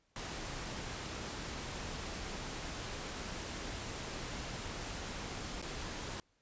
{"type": "noise with dropouts", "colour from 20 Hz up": "pink", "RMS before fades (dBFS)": -42, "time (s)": [0.16, 6.2], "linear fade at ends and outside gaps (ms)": 1, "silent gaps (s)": [5.617, 5.625], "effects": ["pink hiss -75 dBFS RMS until 6.41 s", "resampled to 16000 Hz"]}